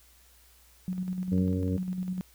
sine tone with tremolo, 183.6 Hz, F#3, 13 cents flat, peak -28 dBFS, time 0.88-2.21 s, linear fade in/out 0 ms, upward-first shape square, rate 10 Hz, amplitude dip 45%
harmonic tone, 92.5 Hz, F#2, in tune, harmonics 1 / 2 / 3 / 4 / 5 / 6, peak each -29 / -27 / -32 / -43 / -37 / -45 dBFS, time 1.31-1.78 s, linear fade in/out 20 ms
effects added 60 Hz sine -60 dBFS peak until 2.34 s + white hiss -60 dBFS RMS until 2.34 s

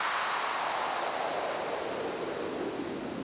white noise with band-pass filter sweep, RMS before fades -33 dBFS, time 0-3.23 s, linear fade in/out 5 ms, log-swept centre 1200 to 270 Hz, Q 2.1, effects resampled to 8000 Hz

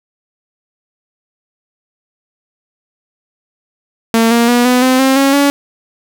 sawtooth tone with pitch steps, 227.4 / 234.6 / 242 / 249.7 / 257.6 / 265.8 / 274.2 / 282.9 Hz, A#3 / A#3 / B3 / B3 / C4 / C4 / C#4 / C#4, -43 / +11 / -35 / +19 / -27 / +27 / -19 / +35 cents, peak -4 dBFS, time 4.14-5.5 s, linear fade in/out 0 ms, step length 170 ms, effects none

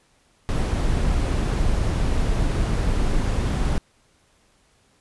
brown noise, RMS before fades -21 dBFS, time 0.49-3.78 s, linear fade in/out 0 ms, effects pink hiss -61 dBFS RMS until 5 s + resampled to 24000 Hz

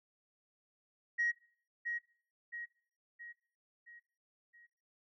sine tone with echo, 1892 Hz, A#6, 25 cents sharp, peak -29 dBFS, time 1.18-1.32 s, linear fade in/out 20 ms, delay 670 ms, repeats 5, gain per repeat -6 dB, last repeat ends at 4.67 s, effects noise-tail reverb RT60 0.5 s tail -21 dB re dry + tanh soft clip ceiling -25 dBFS

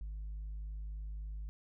sine tone with tanh clipping, 51.8 Hz, G#1, 4 cents flat, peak -40 dBFS, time 0.01-1.49 s, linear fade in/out 0 ms, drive 1 dB, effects none

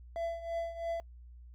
triangle tone with tremolo, 671 Hz, E5, 31 cents sharp, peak -29 dBFS, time 0.16-1 s, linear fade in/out 0 ms, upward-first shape triangle, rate 3 Hz, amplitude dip 80%, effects noise-tail reverb RT60 0.1 s tail -25 dB re dry + added 60 Hz sine -49 dBFS peak until 1.54 s

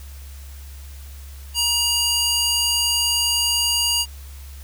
square tone with high-pass filter, 950 Hz, A#5, 33 cents sharp, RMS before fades -20 dBFS, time 1.54-4.06 s, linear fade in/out 50 ms, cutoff 3500 Hz, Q 1.1, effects added 69 Hz sine -35 dBFS peak until 4.63 s + white hiss -47 dBFS RMS until 4.63 s

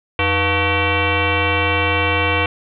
sine tone with frequency modulation, 1112 Hz, C#6, 5 cents sharp, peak -14 dBFS, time 0.19-2.46 s, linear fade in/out 2 ms, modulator 400 Hz, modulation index 4.5, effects none

